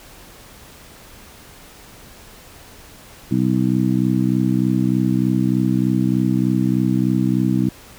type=harmonic tone; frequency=63.3 Hz; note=B1; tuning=43 cents sharp; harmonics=2 / 3 / 4 / 5; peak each=-21 / -19 / -20 / -22 dBFS; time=3.31-7.69 s; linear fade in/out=5 ms; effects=pink hiss -43 dBFS RMS until 7.98 s